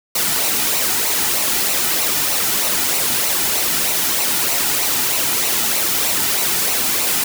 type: noise with flanger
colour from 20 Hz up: white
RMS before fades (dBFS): -18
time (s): 0.15-7.24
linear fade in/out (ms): 5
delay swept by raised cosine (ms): 0.59 to 1.89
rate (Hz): 3.2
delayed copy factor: -0.5
effects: none

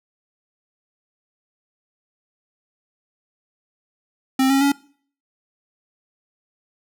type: tone with pitch steps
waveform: square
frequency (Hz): 264.2 / 272.4 / 280.9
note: C4 / C#4 / C#4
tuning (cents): +17 / -30 / +23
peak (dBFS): -15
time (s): 4.39-4.72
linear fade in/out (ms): 5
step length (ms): 110
effects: noise-tail reverb RT60 0.5 s tail -22 dB re dry

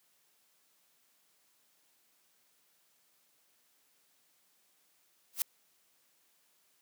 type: noise with exponential growth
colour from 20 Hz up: blue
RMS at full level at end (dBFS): -26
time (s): 5.33-5.42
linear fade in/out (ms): 1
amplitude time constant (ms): 19
effects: white hiss -71 dBFS RMS until 6.81 s + high-pass 150 Hz 12 dB/octave

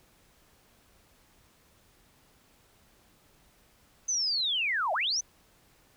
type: linear two-way sweep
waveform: sine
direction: down then up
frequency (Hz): 6272 to 597 to 6272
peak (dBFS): -26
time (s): 4.08-5.21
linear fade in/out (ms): 10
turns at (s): 4.93
effects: pink hiss -63 dBFS RMS until 5.96 s

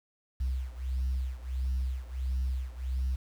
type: beating tone pair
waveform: sine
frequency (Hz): 63.9 / 65.4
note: C2 / C2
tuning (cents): -40 / 0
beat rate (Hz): 1.5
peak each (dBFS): -30 / -32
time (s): 0.4-3.16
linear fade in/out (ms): 10
effects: tanh soft clip ceiling -25 dBFS + 9-bit

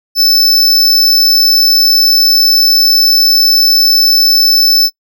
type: tone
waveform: square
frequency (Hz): 5274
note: E8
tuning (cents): 0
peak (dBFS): -6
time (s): 0.15-4.9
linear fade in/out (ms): 50
effects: noise-tail reverb RT60 0.1 s tail -22 dB re dry

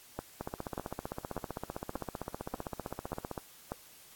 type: two click trains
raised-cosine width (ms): 1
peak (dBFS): -21 / -22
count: 7 / 47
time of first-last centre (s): 0.19-3.719 / 0.41-3.378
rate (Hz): 1.7 / 15.5
effects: white hiss -56 dBFS RMS until 4.15 s + AAC 64 kbps

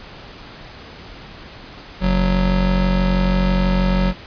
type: tone pair together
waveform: square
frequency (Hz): 46.17 / 184.7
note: F#1 / F#3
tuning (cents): -3 / -3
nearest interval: 2 octaves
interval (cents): 2400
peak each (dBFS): -18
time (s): 2-4.14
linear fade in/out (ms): 50
effects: pink hiss -38 dBFS RMS until 4.26 s + resampled to 11025 Hz

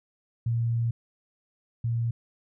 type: tone pair in turn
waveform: sine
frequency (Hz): 116.54 / 116.54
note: A#2 / A#2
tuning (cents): 0 / 0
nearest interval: unison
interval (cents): 0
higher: neither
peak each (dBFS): -23 / -24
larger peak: first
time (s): 0.46-0.91 / 1.84-2.11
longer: first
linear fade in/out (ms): 5
effects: none

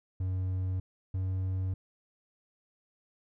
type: tone pair in turn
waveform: triangle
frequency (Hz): 93 / 93.81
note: F#2 / F#2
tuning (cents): +9 / +24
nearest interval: unison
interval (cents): 15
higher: second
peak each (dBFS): -27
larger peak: neither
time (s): 0.2-0.8 / 1.14-1.74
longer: neither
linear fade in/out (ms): 5
effects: none

